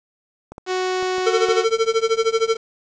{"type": "clicks", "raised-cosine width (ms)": 1, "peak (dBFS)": -21, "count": 5, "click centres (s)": [0.52, 0.581, 1.027, 1.182, 1.487]}
{"type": "tone", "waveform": "sawtooth", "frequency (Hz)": 370, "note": "F#4", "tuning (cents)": 0, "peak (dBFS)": -16, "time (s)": [0.66, 1.66], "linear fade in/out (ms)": 50}
{"type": "tone with tremolo", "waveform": "square", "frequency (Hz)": 450, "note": "A4", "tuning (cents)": 39, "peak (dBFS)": -14, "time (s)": [1.26, 2.57], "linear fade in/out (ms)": 10, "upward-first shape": "sine", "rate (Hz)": 13, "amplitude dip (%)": 90}
{"effects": ["resampled to 16000 Hz", "7-bit"]}